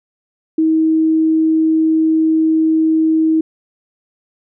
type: tone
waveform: sine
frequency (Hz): 318.5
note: D#4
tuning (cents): +41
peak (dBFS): -10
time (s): 0.58-3.41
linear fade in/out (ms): 5
effects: none